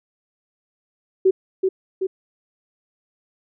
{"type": "tone with echo", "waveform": "sine", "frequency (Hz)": 378.9, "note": "F#4", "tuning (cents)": 41, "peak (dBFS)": -11, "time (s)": [1.25, 1.31], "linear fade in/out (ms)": 10, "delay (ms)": 380, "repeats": 2, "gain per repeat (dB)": -4, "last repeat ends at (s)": 2.07, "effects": []}